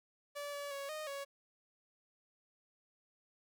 sawtooth tone with pitch steps, 577 / 572 / 557 / 617 / 558 Hz, D5 / D5 / C#5 / D#5 / C#5, -31 / -46 / +8 / -15 / +11 cents, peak -37 dBFS, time 0.35-1.25 s, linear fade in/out 20 ms, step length 180 ms, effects none

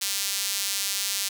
sawtooth tone with high-pass filter, 198.4 Hz, G3, 21 cents sharp, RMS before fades -28 dBFS, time 0.01-1.29 s, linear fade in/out 10 ms, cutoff 4400 Hz, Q 0.86, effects none

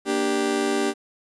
35% pulse chord, G minor, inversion first, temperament just, 235.2 / 294 / 392 Hz, Bb3 / D4 / G4, +16 / +2 / 0 cents, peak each -27 / -24 / -22 dBFS, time 0.05-0.94 s, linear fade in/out 50 ms, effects resampled to 24000 Hz + 9-bit

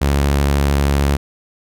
sawtooth tone with vibrato, 70.5 Hz, C#2, 30 cents sharp, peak -9 dBFS, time 0.01-1.17 s, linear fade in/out 10 ms, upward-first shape sine, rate 13 Hz, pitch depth 19 cents each way, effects none

